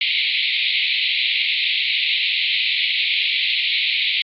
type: band-pass noise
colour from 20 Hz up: pink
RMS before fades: -20 dBFS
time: 0.01-4.22 s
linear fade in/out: 2 ms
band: 2100 to 4200 Hz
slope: 96 dB/octave
effects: AAC 64 kbps